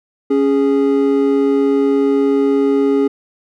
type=tone pair together; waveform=triangle; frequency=277.2 / 413.8 Hz; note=C#4 / G#4; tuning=0 / -6 cents; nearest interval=perfect fifth; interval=694 cents; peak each=-12 dBFS; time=0.3-3.08 s; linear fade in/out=10 ms; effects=none